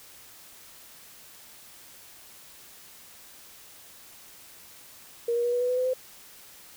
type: tone with pitch steps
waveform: sine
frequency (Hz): 470 / 476 / 482.1 / 488.3 / 494.5 / 500.8 / 507.2 / 513.7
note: A#4 / A#4 / B4 / B4 / B4 / B4 / B4 / C5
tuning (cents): +14 / +36 / -42 / -20 / +2 / +24 / +46 / -32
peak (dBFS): -23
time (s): 5.28-5.936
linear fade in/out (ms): 5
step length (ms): 82
effects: white hiss -50 dBFS RMS until 6.76 s